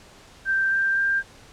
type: tone with pitch steps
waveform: sine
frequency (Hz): 1568 / 1578.9 / 1589.9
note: G6 / G6 / G6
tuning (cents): 0 / +12 / +24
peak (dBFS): -19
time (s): 0.45-1.23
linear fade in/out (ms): 50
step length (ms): 260
effects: pink hiss -49 dBFS RMS until 1.52 s + low-pass 8000 Hz 12 dB/octave